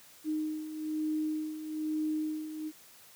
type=beating tone pair; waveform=sine; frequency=308.4 / 309.5 Hz; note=D#4 / D#4; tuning=-15 / -9 cents; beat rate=1.1 Hz; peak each=-38 / -32 dBFS; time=0.24-2.72 s; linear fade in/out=50 ms; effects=white hiss -56 dBFS RMS until 3.15 s + high-pass 80 Hz 12 dB/octave